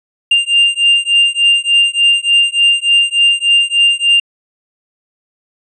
triangle beating tone pair, 2794 / 2797.4 Hz, F7 / F7, 0 / +2 cents, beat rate 3.4 Hz, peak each -10 dBFS, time 0.31-4.2 s, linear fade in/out 5 ms, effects resampled to 22050 Hz

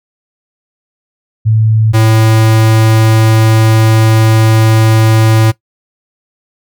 sine / square tone pair in turn, 110 / 110.83 Hz, A2 / A2, 0 / +13 cents, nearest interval unison, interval 13 cents, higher second, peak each -6 dBFS, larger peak neither, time 1.45-1.93 / 1.93-5.52 s, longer second, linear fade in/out 20 ms, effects noise-tail reverb RT60 0.1 s tail -18 dB re dry

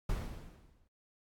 brown noise with exponential decay, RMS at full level -32 dBFS, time 0.09-0.88 s, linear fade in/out 5 ms, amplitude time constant 170 ms, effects AAC 64 kbps

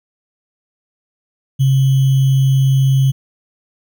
sine tone with sample-and-hold, 134.1 Hz, C3, 43 cents sharp, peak -9 dBFS, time 1.59-3.12 s, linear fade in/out 20 ms, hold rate 3150 Hz, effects none

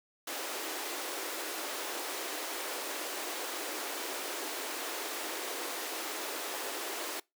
pink high-pass noise, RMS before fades -38 dBFS, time 0.27-7.2 s, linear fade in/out 5 ms, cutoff 300 Hz, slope 48 dB/octave, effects noise-tail reverb RT60 0.2 s tail -24 dB re dry

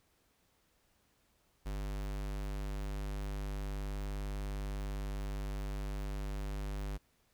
square tone, 49.86 Hz, G1, 30 cents sharp, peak -37 dBFS, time 1.65-6.98 s, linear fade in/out 20 ms, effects pink hiss -73 dBFS RMS until 7.33 s

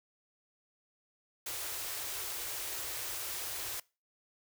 white band-stop noise, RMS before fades -39 dBFS, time 1.46-3.8 s, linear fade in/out 5 ms, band 130 to 300 Hz, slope 96 dB/octave, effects noise-tail reverb RT60 0.3 s tail -23 dB re dry

